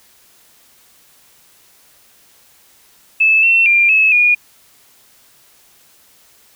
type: tone with pitch steps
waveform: sine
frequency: 2616 / 2701 / 2389 / 2590 / 2440 Hz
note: E7 / E7 / D7 / E7 / D#7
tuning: -14 / +42 / +29 / -31 / -34 cents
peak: -8 dBFS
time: 3.2-4.35 s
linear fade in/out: 10 ms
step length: 230 ms
effects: white hiss -50 dBFS RMS until 6.55 s